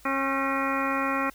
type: harmonic tone with a mistuned harmonic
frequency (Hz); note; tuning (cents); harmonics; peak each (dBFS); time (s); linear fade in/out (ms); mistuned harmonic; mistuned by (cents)
271.7; C#4; -35; 1 / 2 / 3 / 4 / 5 / 6 / 7 / 8 / 9; -30 / -33 / -35 / -30 / -31 / -40 / -33 / -40 / -35; 0.05-1.3; 5; 6; -93
effects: added 50 Hz sine -55 dBFS peak until 1.34 s + white hiss -55 dBFS RMS until 1.34 s